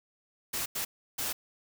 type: noise bursts at uneven times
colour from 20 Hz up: white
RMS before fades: -33 dBFS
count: 3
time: 0.53-0.66 / 0.75-0.85 / 1.18-1.33 s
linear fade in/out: 10 ms
effects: none